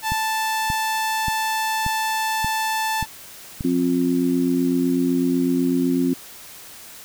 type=tone; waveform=sawtooth; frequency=880 Hz; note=A5; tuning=in tune; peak=-17 dBFS; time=0.02-3.06 s; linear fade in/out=50 ms
type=click train; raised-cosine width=5 ms; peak=-15 dBFS; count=7; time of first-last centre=0.12-3.608 s; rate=1.72 Hz
type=harmonic tone; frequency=88 Hz; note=F2; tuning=14 cents sharp; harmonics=2 / 3 / 4; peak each=-26 / -18 / -25 dBFS; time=3.64-6.14 s; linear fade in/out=10 ms
effects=white hiss -41 dBFS RMS until 7.04 s